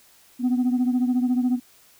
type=beating tone pair; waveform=sine; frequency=246.9 / 260.9 Hz; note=B3 / C4; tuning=0 / -5 cents; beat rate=14 Hz; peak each=-18 / -23 dBFS; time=0.39-1.6 s; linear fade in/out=50 ms; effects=tanh soft clip ceiling -16 dBFS + white hiss -55 dBFS RMS until 1.99 s